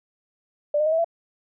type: tone with pitch steps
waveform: sine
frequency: 590 / 609.4 / 629.4 / 650.1 / 671.5 Hz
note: D5 / D#5 / D#5 / E5 / E5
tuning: +8 / -36 / +20 / -24 / +32 cents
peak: -18 dBFS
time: 0.74-1.045 s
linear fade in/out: 5 ms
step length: 61 ms
effects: none